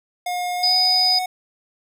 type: tone with pitch glide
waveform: square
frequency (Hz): 716 to 737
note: F5 to F#5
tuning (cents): +43 to -7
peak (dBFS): -23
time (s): 0.26-1.26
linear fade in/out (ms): 5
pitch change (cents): +50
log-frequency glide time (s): 0.57-0.74
type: tone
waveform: sine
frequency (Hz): 4978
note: D#8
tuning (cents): 0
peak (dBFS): -15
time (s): 0.63-1.19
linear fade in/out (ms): 5
effects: none